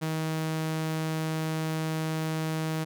sawtooth tone, 158.6 Hz, D#3, 33 cents sharp, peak -24 dBFS, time 0.01-2.85 s, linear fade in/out 20 ms, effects none

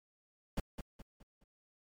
brown noise with echo, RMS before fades -33 dBFS, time 0.57-0.6 s, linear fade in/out 5 ms, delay 210 ms, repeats 4, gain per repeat -8 dB, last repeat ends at 1.44 s, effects MP3 96 kbps

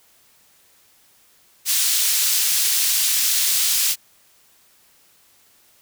pink high-pass noise, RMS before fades -19 dBFS, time 1.65-3.96 s, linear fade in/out 50 ms, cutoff 4200 Hz, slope 12 dB/octave, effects white hiss -56 dBFS RMS until 5.81 s

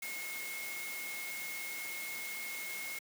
sine tone in noise, 2163 Hz, C#7, 43 cents flat, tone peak -41 dBFS, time 0.02-2.99 s, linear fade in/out 5 ms, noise white, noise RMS -44 dBFS, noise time 0.02-2.99 s, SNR 0 dB, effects high-pass 200 Hz 12 dB/octave

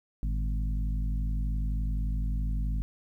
harmonic tone with a mistuned harmonic, 51.7 Hz, G#1, 7 cents flat, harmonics 1 / 2 / 3 / 4 / 5, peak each -27 / -39 / -39 / -42 / -46 dBFS, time 0.23-2.82 s, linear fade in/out 0 ms, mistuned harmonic 2, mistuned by +120 cents, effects 11-bit

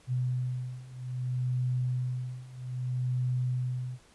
sine beating tone pair, 125.5 / 126.12 Hz, B2 / B2, +28 / +37 cents, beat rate 0.62 Hz, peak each -33 / -31 dBFS, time 0.07-3.99 s, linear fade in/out 50 ms, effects pink hiss -60 dBFS RMS until 4.14 s + resampled to 24000 Hz

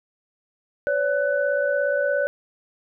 sine tone cluster, 515 / 572 / 1497 Hz, C5 / D5 / F#6, -28 / -46 / +20 cents, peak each -27 / -21 / -26 dBFS, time 0.87-2.27 s, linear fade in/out 0 ms, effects none

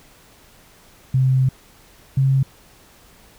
sine tone pair in turn, 130.81 / 134.57 Hz, C3 / C3, 0 / +49 cents, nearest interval unison, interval 49 cents, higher second, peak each -13 dBFS, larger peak neither, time 1.14-1.49 / 2.17-2.43 s, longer first, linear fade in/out 5 ms, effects pink hiss -50 dBFS RMS until 3.38 s

